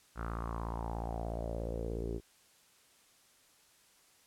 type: tone with low-pass filter sweep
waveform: sawtooth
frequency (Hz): 56.9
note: A#1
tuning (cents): -41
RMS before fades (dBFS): -38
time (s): 0.15-2.21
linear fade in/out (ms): 50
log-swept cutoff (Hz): 1400 to 380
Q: 5.1
effects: white hiss -65 dBFS RMS until 4.26 s + low-pass 11000 Hz 12 dB/octave